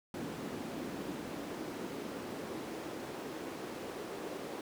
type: noise with high-pass filter sweep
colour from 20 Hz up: brown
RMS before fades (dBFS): -42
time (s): 0.14-4.61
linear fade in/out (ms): 2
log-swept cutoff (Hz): 250 to 380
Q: 1.6
effects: none